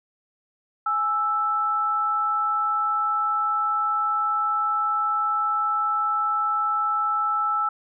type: tone pair together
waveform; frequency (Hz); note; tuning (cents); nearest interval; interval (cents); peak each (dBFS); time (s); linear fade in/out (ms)
sine; 834.9 / 1320; G#5 / E6; +9 / +2; minor sixth; 793; -29 / -21; 0.86-7.69; 5
effects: none